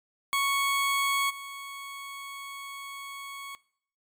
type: tone with level steps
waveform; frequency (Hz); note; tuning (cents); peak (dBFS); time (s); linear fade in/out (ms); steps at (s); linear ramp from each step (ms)
20% pulse; 1108.7; C#6; 0; -19 / -33; 0.33-3.55; 0; 1.29; 20
effects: noise-tail reverb RT60 0.6 s tail -21 dB re dry + MP3 96 kbps